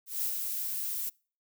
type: noise with ADSR envelope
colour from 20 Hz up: violet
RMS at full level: -30 dBFS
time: 0.06-1.1 s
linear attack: 180 ms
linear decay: 78 ms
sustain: -4 dB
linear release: 16 ms
effects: noise-tail reverb RT60 0.4 s tail -26 dB re dry